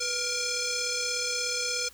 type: tone with frequency modulation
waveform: sine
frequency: 493.4 Hz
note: B4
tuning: 2 cents flat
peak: -27 dBFS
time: 0-1.89 s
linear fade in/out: 10 ms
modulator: 950 Hz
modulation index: 7.1
effects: added 60 Hz sine -59 dBFS peak until 1.93 s + white hiss -54 dBFS RMS until 1.93 s